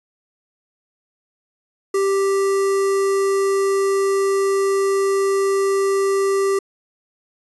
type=tone with notch filter; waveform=square; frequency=392 Hz; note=G4; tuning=in tune; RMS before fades=-18 dBFS; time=1.94-6.59 s; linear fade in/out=5 ms; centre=3300 Hz; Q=0.83; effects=resampled to 24000 Hz